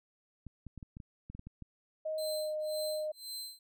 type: clicks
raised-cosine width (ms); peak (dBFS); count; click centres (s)
5; -33; 11; 0.467 / 0.667 / 0.777 / 0.828 / 0.969 / 1.002 / 1.3 / 1.35 / 1.394 / 1.47 / 1.623
type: tone with pitch glide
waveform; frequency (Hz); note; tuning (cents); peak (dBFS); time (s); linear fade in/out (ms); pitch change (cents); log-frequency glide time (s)
sine; 626 to 614.9; D#5 to D#5; +10 to -21; -33; 2.05-3.12; 10; -31; 2.16-2.36
type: tone with tremolo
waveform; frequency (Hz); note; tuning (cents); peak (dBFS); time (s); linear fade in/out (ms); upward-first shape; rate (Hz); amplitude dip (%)
sawtooth; 4100; C8; -36; -36; 2.18-3.59; 2; sine; 1.9; 100
effects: none